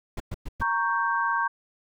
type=noise bursts; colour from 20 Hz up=brown; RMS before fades=-31 dBFS; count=4; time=0.17-0.628 s; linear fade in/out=5 ms; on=32 ms; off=110 ms
type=chord; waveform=sine; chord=G diminished; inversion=first; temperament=equal; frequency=932.3 / 1108.7 / 1568 Hz; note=Bb5 / Db6 / G6; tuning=0 / 0 / 0 cents; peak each=-27 dBFS; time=0.61-1.48 s; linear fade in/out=10 ms
effects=none